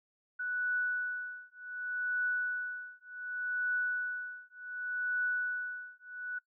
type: tone with tremolo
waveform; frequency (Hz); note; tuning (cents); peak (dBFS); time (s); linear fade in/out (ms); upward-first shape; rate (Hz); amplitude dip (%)
sine; 1480; F#6; 0; -28; 0.39-6.39; 10; triangle; 0.67; 100
effects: noise-tail reverb RT60 0.1 s tail -21 dB re dry